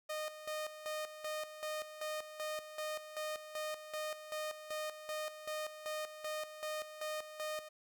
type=tone with tremolo; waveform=sawtooth; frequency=615 Hz; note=D#5; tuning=20 cents flat; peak=-34 dBFS; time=0.09-7.69 s; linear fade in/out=10 ms; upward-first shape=square; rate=2.6 Hz; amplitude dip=70%; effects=none